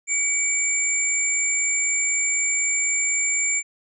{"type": "tone pair together", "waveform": "sine", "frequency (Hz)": [2282, 7228], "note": ["C#7", "A8"], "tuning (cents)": [50, 46], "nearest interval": "octave + minor sixth", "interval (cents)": 1996, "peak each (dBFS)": [-24, -21], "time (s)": [0.07, 3.63], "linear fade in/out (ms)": 50, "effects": []}